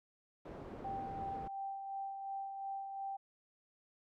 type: low-pass noise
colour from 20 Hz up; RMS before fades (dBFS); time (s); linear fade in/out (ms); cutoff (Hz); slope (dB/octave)
white; -48; 0.45-1.48; 5; 500; 12
type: tone with tremolo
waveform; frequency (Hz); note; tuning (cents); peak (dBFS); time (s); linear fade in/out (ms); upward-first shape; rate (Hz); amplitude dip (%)
sine; 784; G5; 0; -38; 0.84-3.17; 10; sine; 2.8; 40
effects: none